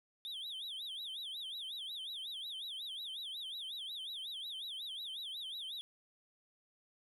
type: tone with vibrato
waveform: triangle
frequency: 3468 Hz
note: A7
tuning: 26 cents flat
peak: -40 dBFS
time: 0.25-5.81 s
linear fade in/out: 0 ms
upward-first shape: sine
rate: 5.5 Hz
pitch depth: 220 cents each way
effects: none